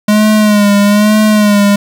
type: tone with vibrato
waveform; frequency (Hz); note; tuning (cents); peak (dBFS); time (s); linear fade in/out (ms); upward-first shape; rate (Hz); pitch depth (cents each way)
square; 208.5; G#3; +7; -6; 0.08-1.76; 5; sine; 1.1; 51
effects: 7-bit